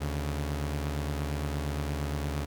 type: tone pair together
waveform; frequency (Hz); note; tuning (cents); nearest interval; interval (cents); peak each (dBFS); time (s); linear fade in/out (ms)
sawtooth; 74.21 / 139.8; D2 / C#3; +19 / +15; major seventh; 1096; -27 / -32; 0-2.46; 20
effects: none